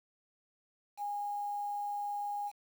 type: tone with quantisation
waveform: sine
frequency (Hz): 819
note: G#5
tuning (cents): -24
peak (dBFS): -34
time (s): 0.97-2.52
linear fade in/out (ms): 50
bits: 9
effects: none